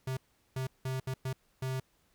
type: tone bursts at uneven times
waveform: square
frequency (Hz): 130.81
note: C3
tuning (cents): 0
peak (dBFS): -33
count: 6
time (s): 0.07-0.17 / 0.56-0.67 / 0.85-1 / 1.07-1.14 / 1.25-1.33 / 1.62-1.8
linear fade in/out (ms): 5
effects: pink hiss -71 dBFS RMS until 2.14 s